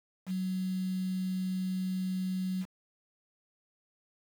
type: tone with quantisation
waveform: sine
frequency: 186.2 Hz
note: F#3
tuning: 11 cents sharp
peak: -30 dBFS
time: 0.26-2.66 s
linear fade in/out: 50 ms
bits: 8
effects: none